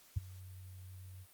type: tone with ADSR envelope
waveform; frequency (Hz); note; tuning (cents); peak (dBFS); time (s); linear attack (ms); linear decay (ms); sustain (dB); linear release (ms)
sine; 93; F#2; +9; -27; 0.16-1.27; 13; 15; -21; 58
effects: white hiss -63 dBFS RMS until 1.33 s + Opus 48 kbps